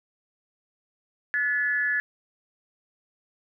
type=tone with amplitude modulation; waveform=sine; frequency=1717 Hz; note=A6; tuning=43 cents flat; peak=-19 dBFS; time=1.34-2 s; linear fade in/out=0 ms; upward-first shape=sine; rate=259 Hz; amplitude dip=70%; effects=none